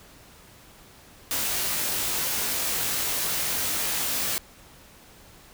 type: noise with comb filter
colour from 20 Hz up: white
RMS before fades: -27 dBFS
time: 1.31-4.38 s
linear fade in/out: 0 ms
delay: 19 ms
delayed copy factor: +0.9
effects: pink hiss -51 dBFS RMS until 5.53 s